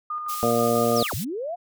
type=tone with tremolo; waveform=sine; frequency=1220 Hz; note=D#6; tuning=34 cents flat; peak=-26 dBFS; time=0.1-1.07 s; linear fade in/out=5 ms; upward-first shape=square; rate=6.1 Hz; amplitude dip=35%
type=high-pass noise; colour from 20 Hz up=white; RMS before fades=-34 dBFS; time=0.28-1.25 s; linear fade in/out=20 ms; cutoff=3200 Hz; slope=12 dB/octave
type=harmonic tone; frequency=117.7 Hz; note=A#2; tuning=17 cents sharp; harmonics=1 / 2 / 3 / 4 / 5 / 6; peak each=-31 / -25 / -32 / -23 / -25 / -27 dBFS; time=0.43-1.03 s; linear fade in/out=0 ms
type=linear two-way sweep; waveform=sine; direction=down then up; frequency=6280 to 73.2 to 732 Hz; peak=-27 dBFS; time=0.95-1.56 s; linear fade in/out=20 ms; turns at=1.14 s
effects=none